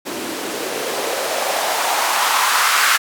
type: noise with band-pass filter sweep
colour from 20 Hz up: blue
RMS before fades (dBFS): -19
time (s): 0.05-2.98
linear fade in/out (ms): 20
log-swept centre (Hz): 280 to 1400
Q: 2.4
effects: none